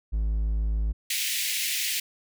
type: tone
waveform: triangle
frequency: 53.5 Hz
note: A1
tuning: 48 cents flat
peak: -21 dBFS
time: 0.12-0.93 s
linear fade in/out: 20 ms
type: high-pass noise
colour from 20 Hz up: pink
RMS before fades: -28 dBFS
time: 1.1-2 s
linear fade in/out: 5 ms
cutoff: 2000 Hz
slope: 48 dB/octave
effects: none